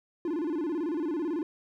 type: tone with vibrato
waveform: triangle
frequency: 320.3 Hz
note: E4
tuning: 50 cents flat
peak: -26 dBFS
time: 0.25-1.43 s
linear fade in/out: 2 ms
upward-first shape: square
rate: 18 Hz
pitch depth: 140 cents each way
effects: none